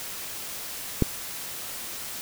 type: click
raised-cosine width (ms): 3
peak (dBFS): -6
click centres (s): 1.023
effects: white hiss -36 dBFS RMS until 2.21 s